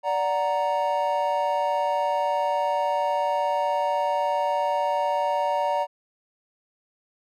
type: chord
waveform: triangle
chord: D augmented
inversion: none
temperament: equal with one note detuned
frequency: 583.6 / 740 / 932.3 Hz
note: D5 / F#5 / A#5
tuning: -11 / 0 / 0 cents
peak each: -24 / -26 / -23 dBFS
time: 0.03-5.87 s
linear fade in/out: 50 ms
effects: none